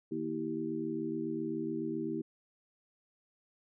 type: harmonic tone with a mistuned harmonic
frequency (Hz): 78.1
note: D#2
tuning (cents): +7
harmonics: 2 / 3 / 4 / 5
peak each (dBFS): -45 / -39 / -36 / -39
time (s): 0.11-2.22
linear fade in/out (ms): 10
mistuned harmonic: 4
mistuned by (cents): +59
effects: none